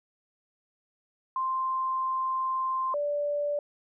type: tone pair in turn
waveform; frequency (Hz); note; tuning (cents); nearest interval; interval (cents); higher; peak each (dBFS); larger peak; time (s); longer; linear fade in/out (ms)
sine; 1046.5 / 582.9; C6 / D5; 0 / -13; minor seventh; 1013; first; -26; neither; 1.36-2.94 / 2.94-3.59; first; 2
effects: none